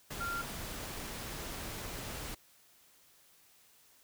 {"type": "tone in noise", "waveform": "sine", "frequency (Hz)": 1385, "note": "F6", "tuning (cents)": -15, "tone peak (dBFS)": -35, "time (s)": [0.2, 0.42], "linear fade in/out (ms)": 10, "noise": "pink", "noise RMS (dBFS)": -42, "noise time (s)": [0.1, 2.35], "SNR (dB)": 4, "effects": ["white hiss -64 dBFS RMS until 4.03 s"]}